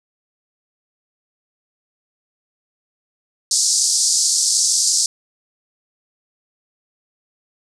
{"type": "band-pass noise", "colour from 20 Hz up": "pink", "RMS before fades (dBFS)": -17, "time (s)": [3.51, 5.06], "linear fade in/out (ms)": 2, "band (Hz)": [4700, 9000], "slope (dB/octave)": 48, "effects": []}